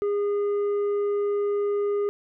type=tone with tanh clipping; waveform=sine; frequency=408.4 Hz; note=G#4; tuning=29 cents flat; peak=-23 dBFS; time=0.02-2.09 s; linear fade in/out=0 ms; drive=5 dB; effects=none